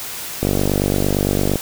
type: click train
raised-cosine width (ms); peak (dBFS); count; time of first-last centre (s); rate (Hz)
2; -4; 56; 0.43-1.557; 48.8
effects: white hiss -29 dBFS RMS until 1.61 s